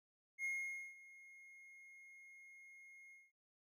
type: tone with ADSR envelope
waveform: triangle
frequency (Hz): 2147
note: C7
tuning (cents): +44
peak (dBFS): -36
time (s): 0.38-3.32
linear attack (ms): 64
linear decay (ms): 500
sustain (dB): -20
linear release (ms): 200
effects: none